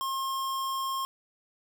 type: tone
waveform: square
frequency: 1071 Hz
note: C6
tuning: 40 cents sharp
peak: -30 dBFS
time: 0.01-1.05 s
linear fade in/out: 0 ms
effects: none